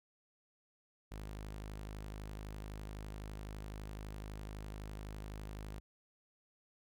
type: tone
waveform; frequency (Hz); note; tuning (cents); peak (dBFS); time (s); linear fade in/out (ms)
sawtooth; 51.91; G#1; 0; -40; 1.11-5.8; 10
effects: none